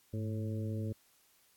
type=harmonic tone with a mistuned harmonic; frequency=110 Hz; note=A2; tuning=in tune; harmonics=1 / 2 / 3 / 4 / 5; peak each=-35 / -41 / -45 / -47 / -49 dBFS; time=0.13-0.93 s; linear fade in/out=10 ms; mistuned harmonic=1; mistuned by=-84 cents; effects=white hiss -68 dBFS RMS until 1.56 s + AAC 64 kbps